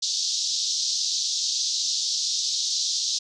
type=band-pass noise; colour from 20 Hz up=white; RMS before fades=-26 dBFS; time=0.02-3.19 s; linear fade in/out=10 ms; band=3700 to 6300 Hz; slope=48 dB/octave; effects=none